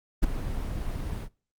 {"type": "noise with ADSR envelope", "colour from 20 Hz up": "brown", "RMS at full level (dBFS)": -18, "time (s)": [0.22, 1.29], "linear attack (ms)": 20, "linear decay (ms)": 9, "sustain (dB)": -13, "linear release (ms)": 69, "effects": ["noise-tail reverb RT60 0.4 s tail -25 dB re dry", "Opus 24 kbps"]}